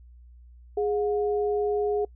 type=tone pair together; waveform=sine; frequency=415.1 / 720 Hz; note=G#4 / F#5; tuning=-1 / -47 cents; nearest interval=minor seventh; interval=954 cents; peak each=-23 / -32 dBFS; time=0.77-2.05 s; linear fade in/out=5 ms; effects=noise-tail reverb RT60 0.1 s tail -26 dB re dry + added 60 Hz sine -47 dBFS peak until 2.15 s